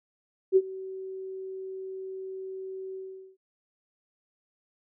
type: tone with ADSR envelope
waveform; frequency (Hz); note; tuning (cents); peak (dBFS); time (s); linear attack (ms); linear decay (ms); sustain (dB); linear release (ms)
sine; 380; F#4; +46; -14; 0.52-3.37; 43; 48; -21; 420
effects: none